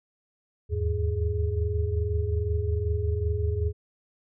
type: tone cluster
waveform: sine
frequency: 74.4 / 79.8 / 102.3 / 416.9 Hz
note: D2 / D#2 / G#2 / G#4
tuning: +23 / +44 / -26 / +7 cents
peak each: -35 / -26 / -29 / -32 dBFS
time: 0.69-3.73 s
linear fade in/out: 50 ms
effects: none